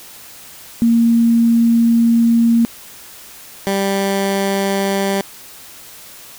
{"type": "tone pair in turn", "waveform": ["sine", "15% pulse"], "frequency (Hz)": [231.8, 196.45], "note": ["A#3", "G3"], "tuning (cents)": [-10, 4], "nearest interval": "minor third", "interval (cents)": 286, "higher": "first", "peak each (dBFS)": -9, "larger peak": "neither", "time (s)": [[0.82, 2.65], [3.67, 5.21]], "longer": "first", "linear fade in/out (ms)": 0, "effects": ["white hiss -38 dBFS RMS until 6.38 s"]}